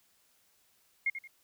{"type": "tone with echo", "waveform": "sine", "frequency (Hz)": 2141, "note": "C7", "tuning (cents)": 39, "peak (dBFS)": -26, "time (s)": [1.06, 1.1], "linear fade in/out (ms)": 5, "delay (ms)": 88, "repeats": 2, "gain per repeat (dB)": -10, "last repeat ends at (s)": 1.276, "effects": ["white hiss -69 dBFS RMS until 1.43 s"]}